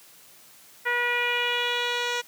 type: tone with low-pass filter sweep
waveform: 10% pulse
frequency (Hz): 483.5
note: B4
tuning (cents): -37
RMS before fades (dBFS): -26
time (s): 0.85-2.22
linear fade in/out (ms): 20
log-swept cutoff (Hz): 1900 to 5200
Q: 2.8
effects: white hiss -52 dBFS RMS until 2.27 s + high-pass 100 Hz 12 dB/octave